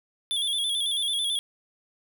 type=tone with vibrato; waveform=square; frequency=3412 Hz; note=G#7; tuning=46 cents sharp; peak=-25 dBFS; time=0.31-1.39 s; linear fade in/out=0 ms; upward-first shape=square; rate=9.1 Hz; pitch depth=52 cents each way; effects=none